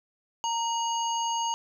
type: harmonic tone with a mistuned harmonic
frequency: 926 Hz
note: A#5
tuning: 12 cents flat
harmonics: 1 / 3 / 5 / 7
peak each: -27 / -34 / -44 / -35 dBFS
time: 0.44-1.54 s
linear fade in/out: 0 ms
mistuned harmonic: 3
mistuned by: +72 cents
effects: 10-bit